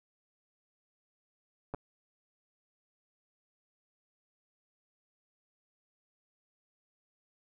clicks, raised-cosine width 1 ms, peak -24 dBFS, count 2, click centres 1.739 / 1.746 s, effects none

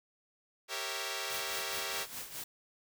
5% pulse chord, G diminished seventh, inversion none, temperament equal, 392 / 466.2 / 554.4 / 659.3 Hz, G4 / Bb4 / Db5 / Fb5, 0 / 0 / 0 / 0 cents, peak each -30 dBFS, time 0.68-2.07 s, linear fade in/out 50 ms
white noise with tremolo, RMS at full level -41 dBFS, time 1.3-2.44 s, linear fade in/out 5 ms, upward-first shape sine, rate 4.8 Hz, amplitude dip 65%
effects none

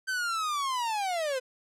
45% pulse linear sweep, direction down, 1557 to 495.8 Hz, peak -28 dBFS, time 0.07-1.4 s, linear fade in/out 20 ms, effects low-pass 10000 Hz 12 dB/octave

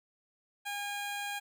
15% pulse tone, 813 Hz, G#5, 37 cents flat, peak -29 dBFS, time 0.65-1.4 s, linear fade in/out 20 ms, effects none

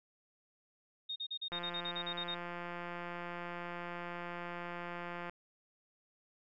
sine tone bursts, 3703 Hz, A#7, 12 cents flat, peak -37 dBFS, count 12, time 1.09-2.348 s, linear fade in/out 10 ms, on 70 ms, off 38 ms
click train, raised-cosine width 0.5 ms, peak -28 dBFS, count 658, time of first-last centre 1.52-5.296 s, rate 174 Hz
effects none

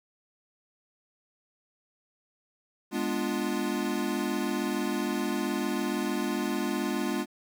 square chord, G# diminished seventh, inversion none, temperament equal, 207.7 / 246.9 / 293.7 / 349.2 Hz, G#3 / B3 / D4 / F4, 0 / 0 / 0 / 0 cents, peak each -34 dBFS, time 2.91-7.26 s, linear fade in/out 50 ms, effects 10-bit

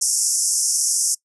pink band-pass noise, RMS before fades -20 dBFS, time 0.01-1.15 s, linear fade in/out 10 ms, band 5300 to 11000 Hz, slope 96 dB/octave, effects noise-tail reverb RT60 0.1 s tail -22 dB re dry

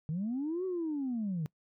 sine linear two-way sweep, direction up then down, 146.83 to 380.5 to 146.83 Hz, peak -30 dBFS, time 0.09-1.46 s, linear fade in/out 0 ms, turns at 0.65 s, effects noise-tail reverb RT60 0.1 s tail -24 dB re dry + tanh soft clip ceiling -28 dBFS

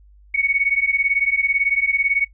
sine beating tone pair, 2217 / 2235 Hz, C#7 / C#7, 0 / +14 cents, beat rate 18 Hz, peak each -19 dBFS, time 0.34-2.25 s, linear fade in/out 10 ms, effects noise-tail reverb RT60 0.1 s tail -19 dB re dry + added 50 Hz sine -46 dBFS peak until 2.33 s

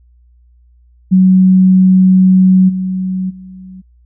sine tone with level steps, 186.6 Hz, F#3, 15 cents sharp, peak -4 / -14 / -29 dBFS, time 1.11-3.82 s, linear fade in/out 20 ms, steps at 2.68 / 3.29 s, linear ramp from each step 20 ms, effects added 60 Hz sine -44 dBFS peak until 4.05 s

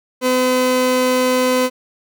30% pulse tone pair together, 254 / 508 Hz, B3 / B4, +49 / +49 cents, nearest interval octave, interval 1200 cents, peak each -15 dBFS, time 0.21-1.7 s, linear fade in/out 50 ms, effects none

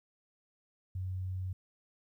sine tone, 92.9 Hz, F#2, 7 cents sharp, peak -34 dBFS, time 0.95-1.53 s, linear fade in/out 5 ms, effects 12-bit

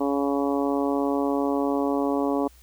harmonic tone, 140.5 Hz, C#3, 24 cents sharp, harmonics 2 / 3 / 4 / 5 / 6 / 7 / 8, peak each -24 / -28 / -30 / -32 / -34 / -35 / -36 dBFS, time 0-2.48 s, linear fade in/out 10 ms, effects added 60 Hz sine -51 dBFS peak until 2.62 s + white hiss -57 dBFS RMS until 2.62 s

